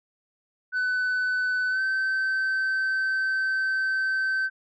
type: tone with pitch glide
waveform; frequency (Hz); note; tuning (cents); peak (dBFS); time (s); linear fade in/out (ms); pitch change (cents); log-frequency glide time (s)
sine; 1503 to 1543.5; F#6 to G6; +27 to -27; -20; 0.72-4.5; 50; +46; 1.69-1.81
effects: tanh soft clip ceiling -22 dBFS